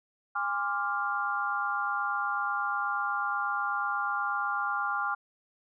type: chord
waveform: sine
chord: D half-diminished seventh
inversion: second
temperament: equal with one note detuned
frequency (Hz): 815.9 / 1046.5 / 1174.7 / 1396.9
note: Ab5 / C6 / D6 / F6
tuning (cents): -31 / 0 / 0 / 0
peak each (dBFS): -34 / -37 / -33 / -31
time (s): 0.35-5.15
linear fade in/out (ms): 10
effects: none